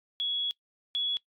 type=tone pair in turn; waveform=sine; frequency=3356 / 3373 Hz; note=G#7 / G#7; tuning=+17 / +26 cents; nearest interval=unison; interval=9 cents; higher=second; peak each=-27 / -26 dBFS; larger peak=second; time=0.2-0.51 / 0.95-1.17 s; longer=first; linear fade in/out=0 ms; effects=noise-tail reverb RT60 0.1 s tail -21 dB re dry + MP3 96 kbps